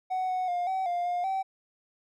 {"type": "tone with pitch steps", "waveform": "triangle", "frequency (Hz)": [745, 739, 708, 760, 702, 709, 769], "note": ["F#5", "F#5", "F5", "F#5", "F5", "F5", "G5"], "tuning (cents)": [12, -2, 23, 46, 9, 26, -33], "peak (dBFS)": -24, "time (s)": [0.1, 1.43], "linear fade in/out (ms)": 20, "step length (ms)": 190, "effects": ["tanh soft clip ceiling -21 dBFS"]}